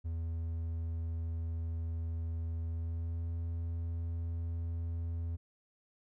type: tone with pitch glide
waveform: triangle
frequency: 82.41 to 83.71 Hz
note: E2 to E2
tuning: 0 to +27 cents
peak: -32 dBFS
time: 0.04-5.37 s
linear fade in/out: 20 ms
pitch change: +27 cents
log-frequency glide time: 2.66-3.31 s
effects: none